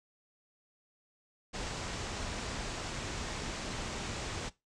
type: low-pass noise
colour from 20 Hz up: pink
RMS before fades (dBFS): -39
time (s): 1.53-4.5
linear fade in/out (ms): 20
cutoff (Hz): 8100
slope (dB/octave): 48
effects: noise-tail reverb RT60 0.2 s tail -18 dB re dry